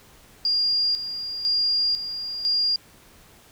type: tone with tremolo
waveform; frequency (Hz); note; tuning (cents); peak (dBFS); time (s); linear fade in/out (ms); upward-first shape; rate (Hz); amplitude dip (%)
sine; 4814; D8; +42; -19; 0.45-2.76; 2; square; 1; 65
effects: pink hiss -52 dBFS RMS until 3.51 s